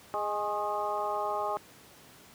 harmonic tone with a mistuned harmonic, 207 Hz, G#3, 5 cents flat, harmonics 2 / 3 / 4 / 5 / 6, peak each -38 / -35 / -33 / -36 / -37 dBFS, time 0.14-1.57 s, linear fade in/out 0 ms, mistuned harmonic 5, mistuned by +62 cents, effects pink hiss -54 dBFS RMS until 2.34 s + high-pass 100 Hz 12 dB/octave

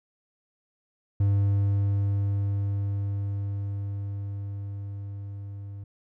triangle tone with level ramp, 100 Hz, G2, 35 cents sharp, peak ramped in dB -17 to -34 dBFS, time 1.2-5.84 s, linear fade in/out 5 ms, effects none

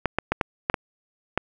clicks, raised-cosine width 0.5 ms, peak -6 dBFS, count 7, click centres 0.057 / 0.186 / 0.32 / 0.412 / 0.699 / 0.742 / 1.376 s, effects none

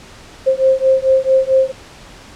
sine beating tone pair, 526 / 530.5 Hz, C5 / C5, +9 / +24 cents, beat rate 4.5 Hz, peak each -13 dBFS, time 0.46-1.72 s, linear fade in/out 20 ms, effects pink hiss -39 dBFS RMS until 2.35 s + low-pass 7000 Hz 12 dB/octave

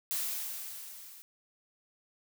blue noise with level ramp, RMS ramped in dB -32 to -52 dBFS, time 0.11-1.22 s, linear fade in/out 0 ms, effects none

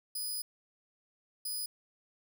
10% pulse tone bursts at uneven times, 4978 Hz, D#8, in tune, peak -28 dBFS, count 2, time 0.15-0.42 / 1.45-1.66 s, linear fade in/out 5 ms, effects none

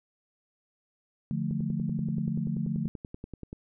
sine chord, D minor, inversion none, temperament equal, 146.83 / 174.61 / 220 Hz, D3 / F3 / A3, 0 / 0 / 0 cents, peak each -32 dBFS, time 1.31-2.88 s, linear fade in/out 0 ms
click train, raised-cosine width 3 ms, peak -26 dBFS, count 22, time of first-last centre 1.51-3.529 s, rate 10.4 Hz
effects none

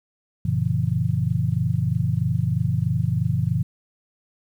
sine chord, F# dominant seventh, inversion none, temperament just, 92.5 / 115.62 / 138.75 / 166.5 Hz, F#2 / A#2 / C#3 / E3, 0 / -14 / +2 / +18 cents, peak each -27 / -23 / -25 / -25 dBFS, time 0.45-3.63 s, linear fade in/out 5 ms, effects 9-bit

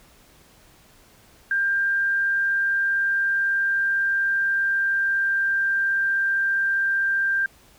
sine tone with pitch glide, 1593 to 1583.8 Hz, G6 to G6, +27 to +17 cents, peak -19 dBFS, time 1.51-7.46 s, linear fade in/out 2 ms, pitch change -10 cents, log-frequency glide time 1.87-6.09 s, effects pink hiss -54 dBFS RMS until 7.78 s

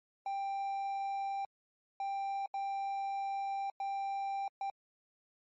triangle tone bursts at uneven times, 788 Hz, G5, 9 cents sharp, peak -32 dBFS, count 5, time 0.26-1.45 / 2-2.46 / 2.54-3.7 / 3.8-4.48 / 4.61-4.7 s, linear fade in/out 2 ms, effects MP3 32 kbps

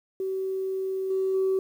sine tone with level steps, 381.1 Hz, G4, 49 cents flat, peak -26 / -22 / -20 dBFS, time 0.2-1.59 s, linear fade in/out 2 ms, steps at 1.1 / 1.34 s, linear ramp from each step 5 ms, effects tanh soft clip ceiling -18 dBFS + 9-bit

